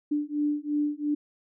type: beating tone pair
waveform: sine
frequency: 293.7 / 296.6 Hz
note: D4 / D4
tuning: 0 / +17 cents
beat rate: 2.9 Hz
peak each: -28 dBFS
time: 0.11-1.15 s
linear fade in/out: 10 ms
effects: none